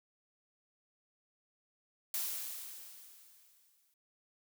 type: noise with exponential decay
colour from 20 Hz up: blue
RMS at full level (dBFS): -35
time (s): 2.14-3.94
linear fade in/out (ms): 2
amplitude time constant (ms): 390
effects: none